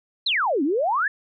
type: exponential two-way sweep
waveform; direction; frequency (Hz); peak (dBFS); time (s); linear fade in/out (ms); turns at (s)
sine; down then up; 4312 to 261.6 to 1804; -19; 0.26-1.08; 5; 0.63
effects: none